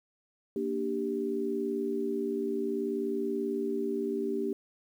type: chord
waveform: sine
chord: G minor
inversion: first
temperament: equal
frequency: 233.1 / 293.7 / 392 Hz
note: Bb3 / D4 / G4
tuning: 0 / 0 / 0 cents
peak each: -35 / -35 / -31 dBFS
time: 0.56-4.53 s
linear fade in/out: 2 ms
effects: 10-bit